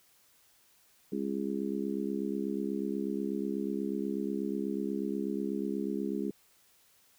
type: harmonic tone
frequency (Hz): 68.2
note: C#2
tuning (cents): -28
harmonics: 3 / 4 / 5 / 6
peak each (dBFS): -35 / -36 / -37 / -38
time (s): 1.12-6.31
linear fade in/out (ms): 5
effects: white hiss -65 dBFS RMS until 7.18 s